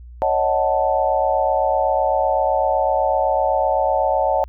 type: chord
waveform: sine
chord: D# half-diminished seventh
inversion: third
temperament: equal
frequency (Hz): 554.4 / 622.3 / 740 / 880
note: C#5 / D#5 / F#5 / A5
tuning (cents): 0 / 0 / 0 / 0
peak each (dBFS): -21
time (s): 0.22-4.44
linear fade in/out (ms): 0
effects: added 60 Hz sine -36 dBFS peak until 4.48 s